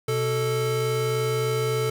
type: tone pair together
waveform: square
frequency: 125.43 / 439.7 Hz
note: B2 / A4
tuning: +27 / -1 cents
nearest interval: octave + minor seventh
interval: 2172 cents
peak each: -27 / -25 dBFS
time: 0.08-1.9 s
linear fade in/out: 5 ms
effects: none